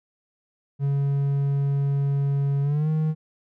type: tone with pitch glide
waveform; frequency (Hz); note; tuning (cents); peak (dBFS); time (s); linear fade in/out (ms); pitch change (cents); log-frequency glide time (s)
triangle; 140 to 156.24; C#3 to D#3; +18 to +8; -18; 0.79-3.15; 50; +190; 2.62-2.89
effects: none